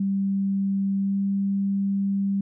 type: tone with pitch glide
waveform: sine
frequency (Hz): 196 to 197.36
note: G3 to G3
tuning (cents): 0 to +12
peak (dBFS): -21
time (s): 0-2.41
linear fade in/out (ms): 5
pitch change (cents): +12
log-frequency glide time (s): 0.98-1.17
effects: none